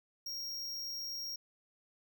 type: tone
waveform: square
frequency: 5588 Hz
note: F8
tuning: in tune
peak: -39 dBFS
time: 0.26-1.36 s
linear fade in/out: 5 ms
effects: none